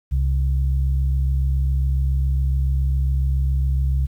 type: tone pair together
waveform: sine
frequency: 67.2 / 134.4 Hz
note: C2 / C3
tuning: +47 / +47 cents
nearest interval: octave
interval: 1200 cents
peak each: -17 / -25 dBFS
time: 0.11-4.07 s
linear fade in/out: 20 ms
effects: 9-bit